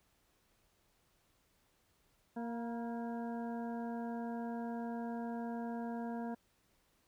harmonic tone with a mistuned harmonic, 233.1 Hz, A#3, in tune, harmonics 1 / 2 / 3 / 4 / 6 / 7, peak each -39 / -47 / -46 / -50 / -59 / -57 dBFS, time 2.36-6.35 s, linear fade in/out 10 ms, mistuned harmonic 4, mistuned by +31 cents, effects pink hiss -74 dBFS RMS until 7.07 s

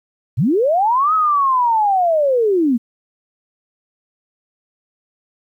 sine linear two-way sweep, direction up then down, 92.5 to 1294 to 221.3 Hz, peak -12 dBFS, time 0.37-2.78 s, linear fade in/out 20 ms, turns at 1.14 s, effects 9-bit

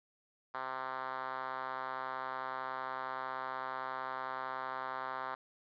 5% pulse tone with band-pass filter, 130.81 Hz, C3, in tune, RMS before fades -40 dBFS, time 0.54-5.35 s, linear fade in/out 5 ms, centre 1100 Hz, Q 1.7, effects resampled to 11025 Hz + 11-bit

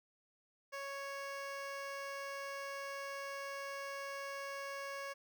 15% pulse tone with notch filter, 554.4 Hz, C#5, in tune, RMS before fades -44 dBFS, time 0.72-5.14 s, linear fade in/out 20 ms, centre 11000 Hz, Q 1.1, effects none

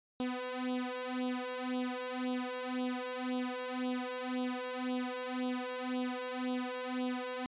sawtooth tone with flanger, 251.8 Hz, B3, 34 cents sharp, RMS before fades -37 dBFS, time 0.2-7.46 s, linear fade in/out 0 ms, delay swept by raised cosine 0.25 to 2.15 ms, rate 1.9 Hz, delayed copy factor +0.85, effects resampled to 8000 Hz

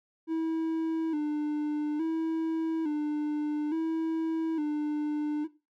triangle tone with vibrato, 311.1 Hz, D#4, in tune, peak -25 dBFS, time 0.27-5.48 s, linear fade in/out 50 ms, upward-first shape square, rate 0.58 Hz, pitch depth 69 cents each way, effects noise-tail reverb RT60 0.3 s tail -19 dB re dry

